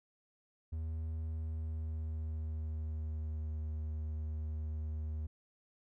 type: tone with pitch glide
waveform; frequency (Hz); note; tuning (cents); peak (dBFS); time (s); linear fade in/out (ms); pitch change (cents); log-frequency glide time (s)
triangle; 79.7 to 77.3; D#2 to D#2; +42 to -11; -34; 0.72-5.27; 10; -53; 1.19-3.59
effects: none